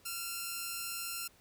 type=tone pair together; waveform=5% pulse; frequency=1381 / 2590 Hz; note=F6 / E7; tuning=-20 / -31 cents; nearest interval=major seventh; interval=1089 cents; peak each=-27 / -34 dBFS; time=0.05-1.28 s; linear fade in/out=10 ms; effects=pink hiss -64 dBFS RMS until 1.4 s